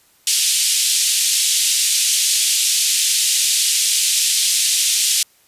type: band-pass noise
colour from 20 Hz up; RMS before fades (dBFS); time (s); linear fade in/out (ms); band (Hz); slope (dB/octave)
white; -17; 0.27-5.23; 2; 2800 to 9800; 24
effects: white hiss -55 dBFS RMS until 5.47 s + resampled to 32000 Hz